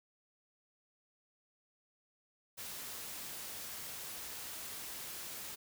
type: noise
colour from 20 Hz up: white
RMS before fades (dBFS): -45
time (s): 2.57-5.56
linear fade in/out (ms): 20
effects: none